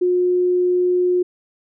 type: tone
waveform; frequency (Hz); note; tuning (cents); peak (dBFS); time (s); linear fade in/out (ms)
sine; 359.8; F#4; -48; -14; 0.01-1.23; 10
effects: none